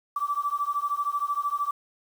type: beating tone pair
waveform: sine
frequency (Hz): 1153 / 1166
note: D6 / D6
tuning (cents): -32 / -13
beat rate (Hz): 13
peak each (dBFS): -28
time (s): 0.16-1.71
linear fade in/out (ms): 5
effects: 8-bit